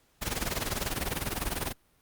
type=noise with tremolo; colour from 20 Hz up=pink; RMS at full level=-29 dBFS; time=0.21-1.73 s; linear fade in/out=20 ms; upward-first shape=sine; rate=20 Hz; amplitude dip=80%; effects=pink hiss -67 dBFS RMS until 2.01 s + Opus 48 kbps